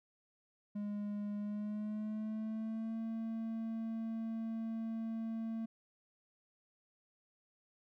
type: tone with pitch glide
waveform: triangle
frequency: 206.3 to 225 Hz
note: G#3 to A3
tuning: -11 to +39 cents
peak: -35 dBFS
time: 0.75-5.66 s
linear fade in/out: 10 ms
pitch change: +150 cents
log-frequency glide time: 1.37-2.97 s
effects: none